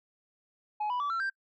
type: tone with pitch steps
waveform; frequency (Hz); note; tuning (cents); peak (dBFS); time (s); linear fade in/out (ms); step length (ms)
sine; 844 / 986.4 / 1152.9 / 1347.5 / 1575; G#5 / B5 / D6 / E6 / G6; +28 / -2 / -32 / +38 / +8; -26; 0.8-1.3; 10; 100
effects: noise-tail reverb RT60 0.1 s tail -26 dB re dry + tanh soft clip ceiling -28 dBFS